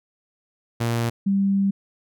sawtooth / sine tone pair in turn, 117 / 196.77 Hz, A#2 / G3, +7 / +7 cents, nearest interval major sixth, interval 900 cents, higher second, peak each -17 dBFS, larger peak neither, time 0.8-1.1 / 1.26-1.71 s, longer second, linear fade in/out 10 ms, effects none

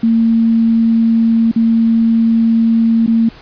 sine tone with dropouts, 227.5 Hz, A#3, 42 cents flat, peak -8 dBFS, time 0.03-3.29 s, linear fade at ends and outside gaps 5 ms, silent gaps 1.515-1.56 / 3.064-3.076 s, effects pink hiss -39 dBFS RMS until 3.41 s + resampled to 11025 Hz

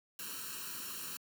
white noise with comb filter, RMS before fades -43 dBFS, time 0.19-1.17 s, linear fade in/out 2 ms, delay 0.71 ms, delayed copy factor +0.95, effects high-pass 150 Hz 12 dB/octave

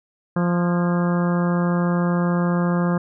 harmonic tone with a mistuned harmonic, 174.61 Hz, F3, in tune, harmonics 1 / 2 / 3 / 4 / 5 / 6 / 7 / 8 / 9, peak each -18 / -28 / -28 / -34 / -35 / -32 / -33 / -37 / -36 dBFS, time 0.36-2.98 s, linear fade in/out 5 ms, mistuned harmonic 9, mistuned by +57 cents, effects none

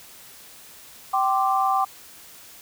sine chord, G suspended fourth, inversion none, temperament equal with one note detuned, 774.5 / 1046.5 / 1174.7 Hz, G5 / C6 / D6, -21 / 0 / 0 cents, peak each -21 / -26 / -23 dBFS, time 1.13-1.85 s, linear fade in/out 10 ms, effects white hiss -46 dBFS RMS until 2.61 s

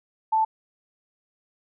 sine tone, 880 Hz, A5, in tune, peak -18 dBFS, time 0.32-0.45 s, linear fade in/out 10 ms, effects none

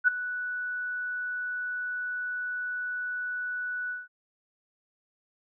sine tone with ADSR envelope, 1480 Hz, F#6, in tune, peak -15 dBFS, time 0.04-4.08 s, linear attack 37 ms, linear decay 12 ms, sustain -15 dB, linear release 180 ms, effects none

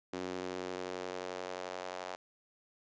sawtooth tone with high-pass filter sweep, 91.4 Hz, F#2, 21 cents flat, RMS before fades -41 dBFS, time 0.13-2.16 s, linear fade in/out 5 ms, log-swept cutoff 310 to 660 Hz, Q 1.8, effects resampled to 16000 Hz

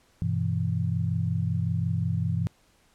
sine chord, E minor, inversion first, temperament equal, 98 / 123.47 / 164.81 Hz, G2 / B2 / E3, 0 / 0 / 0 cents, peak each -28 / -29 / -28 dBFS, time 0.22-2.47 s, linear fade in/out 0 ms, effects pink hiss -63 dBFS RMS until 2.94 s + low-pass 11000 Hz 12 dB/octave

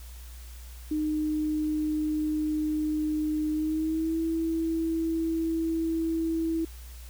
sine tone with pitch glide, 306.4 to 326.5 Hz, D#4 to E4, -27 to -17 cents, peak -25 dBFS, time 0.91-6.65 s, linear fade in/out 5 ms, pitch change +110 cents, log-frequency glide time 3.51-4.19 s, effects added 60 Hz sine -41 dBFS peak until 7.09 s + white hiss -52 dBFS RMS until 7.09 s

